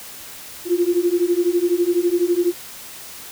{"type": "beating tone pair", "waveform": "sine", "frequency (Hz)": [343.1, 355.1], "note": ["F4", "F4"], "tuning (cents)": [-31, 29], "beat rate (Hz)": 12, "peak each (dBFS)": [-19, -18], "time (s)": [0.65, 2.54], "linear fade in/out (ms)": 50, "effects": ["white hiss -37 dBFS RMS until 3.31 s"]}